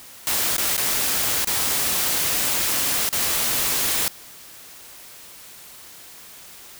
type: noise with dropouts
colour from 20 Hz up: white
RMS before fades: -22 dBFS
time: 0.27-4.08 s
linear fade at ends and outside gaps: 0 ms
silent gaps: 0.566-0.581 / 0.766-0.778 / 1.446-1.473 / 3.09-3.128 s
effects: white hiss -43 dBFS RMS until 6.79 s